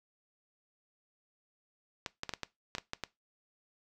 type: clicks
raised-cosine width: 0.2 ms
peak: -18 dBFS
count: 9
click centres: 2.062 / 2.234 / 2.293 / 2.337 / 2.433 / 2.751 / 2.783 / 2.934 / 3.037 s
effects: noise-tail reverb RT60 0.2 s tail -20 dB re dry